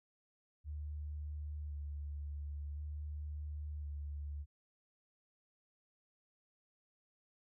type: tone with vibrato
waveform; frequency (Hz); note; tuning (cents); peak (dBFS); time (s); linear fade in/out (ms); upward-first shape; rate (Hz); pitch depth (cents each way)
sine; 73.7; D2; +7; -40; 0.64-4.46; 50; square; 0.47; 21
effects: none